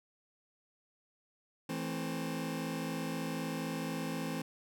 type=chord; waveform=sawtooth; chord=A minor; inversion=second; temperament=just; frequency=165 / 220 / 264 Hz; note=E3 / A3 / C4; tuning=+2 / 0 / +16 cents; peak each=-35 / -37 / -35 dBFS; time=1.69-4.42 s; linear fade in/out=5 ms; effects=none